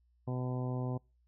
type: harmonic tone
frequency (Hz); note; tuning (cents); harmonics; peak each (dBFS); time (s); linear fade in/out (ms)
126.3; B2; +39; 1 / 2 / 3 / 4 / 5 / 6 / 7 / 8; -34 / -40 / -44 / -46 / -48 / -50 / -51 / -52; 0.27-0.98; 10
effects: noise-tail reverb RT60 0.3 s tail -26 dB re dry + added 60 Hz sine -67 dBFS peak until 1.27 s